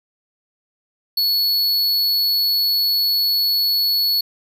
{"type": "tone", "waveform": "square", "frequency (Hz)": 4400, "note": "C#8", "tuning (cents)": -14, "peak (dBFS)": -16, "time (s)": [1.17, 4.21], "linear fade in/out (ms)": 5, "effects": []}